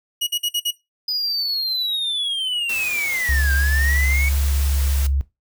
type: tone bursts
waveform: sawtooth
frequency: 2900 Hz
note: F#7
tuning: 35 cents flat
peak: -16 dBFS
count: 5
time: 0.21-0.71 s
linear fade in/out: 10 ms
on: 60 ms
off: 50 ms
type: linear two-way sweep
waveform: triangle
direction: down then up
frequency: 4992 to 1568 to 2246 Hz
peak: -19 dBFS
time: 1.08-4.29 s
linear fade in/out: 5 ms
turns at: 3.53 s
type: noise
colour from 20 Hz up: white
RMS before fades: -31 dBFS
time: 2.69-5.07 s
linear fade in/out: 5 ms
type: tone with pitch glide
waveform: sine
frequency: 69.4 to 68.68 Hz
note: C#2 to C#2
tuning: +3 to -15 cents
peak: -17 dBFS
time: 3.29-5.21 s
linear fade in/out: 0 ms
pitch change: -18 cents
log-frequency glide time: 4.6-4.99 s
effects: noise-tail reverb RT60 0.2 s tail -17 dB re dry